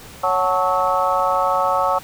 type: harmonic tone with a mistuned harmonic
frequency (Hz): 185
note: F#3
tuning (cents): 0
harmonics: 3 / 4 / 5 / 6 / 7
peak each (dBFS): -22 / -22 / -22 / -22 / -22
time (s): 0.23-1.99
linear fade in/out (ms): 10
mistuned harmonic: 5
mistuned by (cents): -76
effects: pink hiss -40 dBFS RMS until 2.03 s